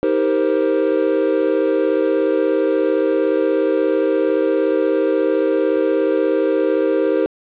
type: chord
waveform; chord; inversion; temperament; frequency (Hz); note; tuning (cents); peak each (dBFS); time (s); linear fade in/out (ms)
triangle; C minor seventh; first; equal with one note detuned; 315.7 / 392 / 466.2 / 523.3; Eb4 / G4 / Bb4 / C5; +25 / 0 / 0 / 0; -18; 0.03-7.26; 0
effects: resampled to 8000 Hz + 7-bit

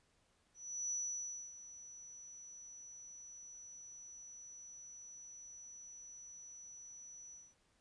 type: tone with ADSR envelope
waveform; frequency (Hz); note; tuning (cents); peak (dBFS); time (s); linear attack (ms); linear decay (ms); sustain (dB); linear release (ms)
sine; 5920; F#8; 0; -36; 0.54-7.55; 370; 610; -15; 220
effects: pink hiss -75 dBFS RMS until 7.8 s + resampled to 22050 Hz

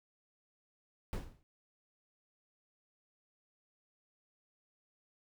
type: noise with exponential decay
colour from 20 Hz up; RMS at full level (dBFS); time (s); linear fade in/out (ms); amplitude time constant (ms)
brown; -33; 1.13-1.43; 0; 64
effects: none

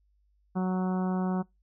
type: harmonic tone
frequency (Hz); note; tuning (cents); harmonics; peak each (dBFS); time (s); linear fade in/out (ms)
185; F#3; 0; 1 / 2 / 3 / 4 / 5 / 6 / 7 / 8; -26 / -36 / -42 / -38 / -42 / -44 / -46 / -50; 0.55-1.43; 20
effects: noise-tail reverb RT60 0.2 s tail -25 dB re dry + added 50 Hz sine -65 dBFS peak until 1.62 s

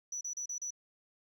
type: tone bursts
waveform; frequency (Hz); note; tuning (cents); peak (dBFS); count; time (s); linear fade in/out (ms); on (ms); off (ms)
sine; 5920; F#8; 0; -34; 5; 0.12-0.706; 5; 90; 34
effects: tanh soft clip ceiling -34 dBFS

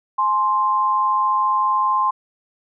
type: tone pair together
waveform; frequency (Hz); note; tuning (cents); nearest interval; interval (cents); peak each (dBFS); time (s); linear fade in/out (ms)
sine; 845.4 / 1050; G#5 / C6; +31 / +6; major third; 375; -23 / -16; 0.18-2.11; 10
effects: none

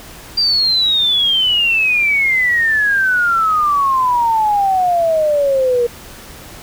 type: exponential sweep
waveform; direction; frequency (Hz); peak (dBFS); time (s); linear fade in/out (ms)
sine; down; 4760 to 471.4; -11; 0.37-5.87; 10
effects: pink hiss -36 dBFS RMS until 6.62 s

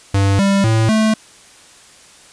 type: tone with pitch steps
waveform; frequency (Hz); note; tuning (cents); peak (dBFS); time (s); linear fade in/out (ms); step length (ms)
square; 98.6 / 197.4 / 111.6 / 218.3; G2 / G3 / A2 / A3; +11 / +12 / +25 / -13; -12; 0.14-1.14; 5; 250
effects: white hiss -44 dBFS RMS until 2.32 s + resampled to 22050 Hz

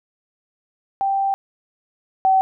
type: tone pair in turn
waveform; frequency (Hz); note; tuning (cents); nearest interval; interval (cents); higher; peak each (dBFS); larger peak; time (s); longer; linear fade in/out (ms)
sine; 784 / 763.4; G5 / G5; 0 / -46; unison; 46; first; -17 / -12; second; 1.01-1.34 / 2.25-2.41; first; 0
effects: none

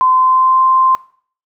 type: tone with pitch glide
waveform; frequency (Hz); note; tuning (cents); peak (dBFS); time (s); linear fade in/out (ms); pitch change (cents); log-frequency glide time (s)
sine; 1029 to 1044; C6 to C6; -29 to -4; -8; 0.01-0.95; 0; +25; 0.16-0.62
effects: noise-tail reverb RT60 0.5 s tail -21 dB re dry

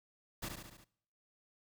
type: noise with echo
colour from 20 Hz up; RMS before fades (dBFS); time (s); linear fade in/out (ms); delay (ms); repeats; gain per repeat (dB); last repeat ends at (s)
pink; -41; 0.42-0.49; 10; 71; 5; -4; 0.845
effects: noise-tail reverb RT60 0.7 s tail -22 dB re dry

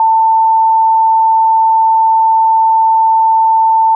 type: tone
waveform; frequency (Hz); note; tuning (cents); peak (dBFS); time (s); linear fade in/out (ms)
sine; 892; A5; +23; -6; 0-3.95; 2
effects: none

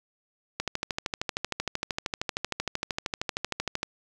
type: click train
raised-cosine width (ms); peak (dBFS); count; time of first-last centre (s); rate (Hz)
0.2; -11; 43; 0.6-3.831; 13
effects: none

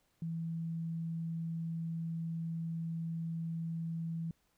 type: tone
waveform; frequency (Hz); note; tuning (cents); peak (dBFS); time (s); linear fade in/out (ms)
sine; 164.81; E3; 0; -35; 0.22-4.31; 2
effects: pink hiss -75 dBFS RMS until 4.57 s

